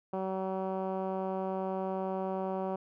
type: tone with low-pass filter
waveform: 10% pulse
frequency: 189.6 Hz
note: F#3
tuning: 43 cents sharp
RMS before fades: -34 dBFS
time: 0.13-2.76 s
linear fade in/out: 5 ms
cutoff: 790 Hz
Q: 1.1
effects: none